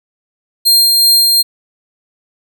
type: tone with tremolo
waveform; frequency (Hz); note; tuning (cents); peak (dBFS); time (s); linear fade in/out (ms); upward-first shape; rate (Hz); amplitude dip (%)
sawtooth; 4200; C8; +6; -3; 0.65-1.43; 20; sine; 2.7; 25
effects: none